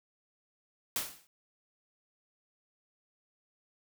white noise with exponential decay, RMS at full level -30 dBFS, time 0.96-1.27 s, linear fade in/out 1 ms, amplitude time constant 67 ms, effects none

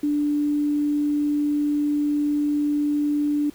sine tone with quantisation, 293.7 Hz, D4, in tune, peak -19 dBFS, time 0.03-3.5 s, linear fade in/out 5 ms, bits 8, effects pink hiss -51 dBFS RMS until 3.54 s

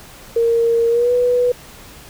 sine tone with pitch glide, 463.7 to 491.3 Hz, A#4 to B4, -9 to -9 cents, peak -12 dBFS, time 0.36-1.52 s, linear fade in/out 5 ms, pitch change +100 cents, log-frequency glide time 0.89-1.12 s, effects pink hiss -40 dBFS RMS until 2.09 s

